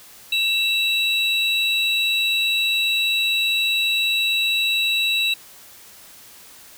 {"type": "tone pair together", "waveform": "triangle", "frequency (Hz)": [2671, 3886], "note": ["E7", "B7"], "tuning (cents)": [22, -29], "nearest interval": "tritone", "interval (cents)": 649, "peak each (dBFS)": -19, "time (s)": [0.32, 5.34], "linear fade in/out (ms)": 5, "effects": ["white hiss -45 dBFS RMS until 6.77 s"]}